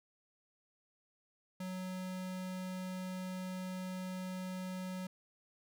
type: tone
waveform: square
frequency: 185 Hz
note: F#3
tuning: in tune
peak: -40 dBFS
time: 1.6-5.07 s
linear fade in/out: 5 ms
effects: none